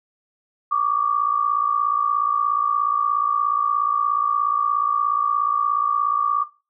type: tone pair together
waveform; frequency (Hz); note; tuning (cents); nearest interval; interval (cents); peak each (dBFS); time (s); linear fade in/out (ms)
sine; 1137 / 1193.9; C#6 / D6; +44 / +28; minor second; 84; -20; 0.71-6.44; 10
effects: noise-tail reverb RT60 0.3 s tail -17 dB re dry